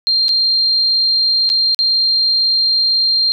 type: tone with dropouts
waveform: sine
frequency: 4186 Hz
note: C8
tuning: in tune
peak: -11 dBFS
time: 0.07-3.32 s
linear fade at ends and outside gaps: 0 ms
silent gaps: 0.283-0.291 / 1.492-1.5 / 1.746-1.79 s
effects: none